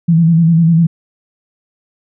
sine tone with vibrato, 165.4 Hz, E3, 6 cents sharp, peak -6 dBFS, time 0.08-0.87 s, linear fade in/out 10 ms, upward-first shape square, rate 10 Hz, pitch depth 45 cents each way, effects none

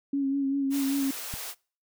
sine tone with vibrato, 275.4 Hz, C#4, 11 cents flat, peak -24 dBFS, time 0.13-1.11 s, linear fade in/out 5 ms, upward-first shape sine, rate 5.1 Hz, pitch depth 32 cents each way
white high-pass noise, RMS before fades -37 dBFS, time 0.7-1.55 s, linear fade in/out 50 ms, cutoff 390 Hz, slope 48 dB/octave
click, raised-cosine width 5 ms, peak -25 dBFS, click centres 1.339 s
effects noise-tail reverb RT60 0.4 s tail -25 dB re dry

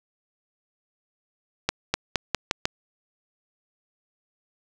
accelerating click train, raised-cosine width 0.2 ms, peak -4 dBFS, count 6, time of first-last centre 1.69-2.655 s, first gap 250 ms, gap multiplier 0.87, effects none

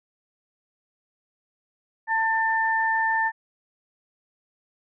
sine tone pair together, 893.5 / 1787 Hz, A5 / A6, +26 / +26 cents, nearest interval octave, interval 1200 cents, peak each -23 dBFS, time 2.07-3.32 s, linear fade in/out 50 ms, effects none

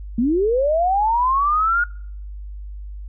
sine linear sweep, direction up, 218.7 to 1445 Hz, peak -15 dBFS, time 0.18-1.84 s, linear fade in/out 5 ms, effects noise-tail reverb RT60 0.6 s tail -26 dB re dry + added 50 Hz sine -30 dBFS peak until 3.08 s

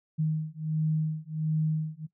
sine beating tone pair, 155.56 / 156.96 Hz, D#3 / D#3, 0 / +15 cents, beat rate 1.4 Hz, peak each -29 dBFS, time 0.18-2.07 s, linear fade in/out 20 ms, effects noise-tail reverb RT60 0.1 s tail -19 dB re dry

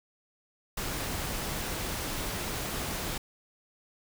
pink noise, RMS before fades -34 dBFS, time 0.77-3.18 s, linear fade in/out 5 ms, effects none

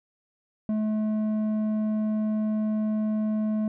square tone with low-pass filter, 215.1 Hz, A3, 39 cents flat, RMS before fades -26 dBFS, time 0.69-3.68 s, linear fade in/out 2 ms, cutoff 540 Hz, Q 0.71, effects none

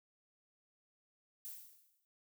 violet noise with exponential decay, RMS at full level -44 dBFS, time 1.45-2.05 s, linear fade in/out 0 ms, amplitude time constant 130 ms, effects noise-tail reverb RT60 0.3 s tail -26 dB re dry

